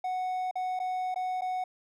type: tone with dropouts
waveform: triangle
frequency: 739 Hz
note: F#5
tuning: 2 cents flat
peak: -27 dBFS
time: 0.04-1.64 s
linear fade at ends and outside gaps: 5 ms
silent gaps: 0.512-0.555 / 0.792-0.799 / 1.144-1.159 / 1.41-1.418 s
effects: none